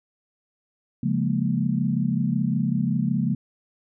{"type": "chord", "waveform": "sine", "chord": "Bb minor seventh", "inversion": "first", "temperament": "equal", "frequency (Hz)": [138.59, 174.61, 207.7, 233.1], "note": ["Db3", "F3", "Ab3", "Bb3"], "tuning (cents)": [0, 0, 0, 0], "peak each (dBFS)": -26, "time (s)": [1.03, 3.35], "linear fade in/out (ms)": 5, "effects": []}